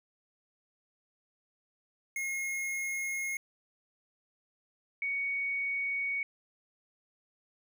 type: tone pair in turn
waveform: square / sine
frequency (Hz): 2155 / 2234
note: C#7 / C#7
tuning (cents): -49 / +13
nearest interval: minor second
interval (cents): 62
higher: second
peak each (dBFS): -33 / -30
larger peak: second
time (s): 2.16-3.37 / 5.02-6.23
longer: neither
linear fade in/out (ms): 2
effects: none